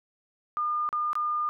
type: tone with dropouts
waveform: sine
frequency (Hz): 1211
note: D#6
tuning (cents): -47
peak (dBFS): -25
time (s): 0.57-1.49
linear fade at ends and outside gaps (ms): 0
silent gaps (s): 0.89-0.928 / 1.131-1.154
effects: none